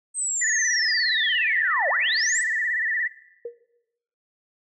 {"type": "linear two-way sweep", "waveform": "sine", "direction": "down then up", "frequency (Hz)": [8372, 523.3, 8372], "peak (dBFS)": -23, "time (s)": [0.14, 2.44], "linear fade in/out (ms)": 50, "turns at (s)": 1.89}
{"type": "tone with vibrato", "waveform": "sine", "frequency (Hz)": 1864.7, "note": "A#6", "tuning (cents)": 0, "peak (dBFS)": -22, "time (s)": [0.41, 3.08], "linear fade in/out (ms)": 10, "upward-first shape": "sine", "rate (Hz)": 17, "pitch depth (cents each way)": 110}
{"type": "tone with exponential decay", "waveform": "sine", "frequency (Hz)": 472.2, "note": "A#4", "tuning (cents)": 22, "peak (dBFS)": -26, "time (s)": [3.45, 3.59], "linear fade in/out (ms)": 5, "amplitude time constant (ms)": 29}
{"effects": ["noise-tail reverb RT60 0.9 s tail -18 dB re dry"]}